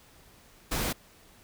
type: noise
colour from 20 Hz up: pink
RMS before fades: -30 dBFS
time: 0.71-0.93 s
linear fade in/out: 10 ms
effects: pink hiss -57 dBFS RMS until 1.43 s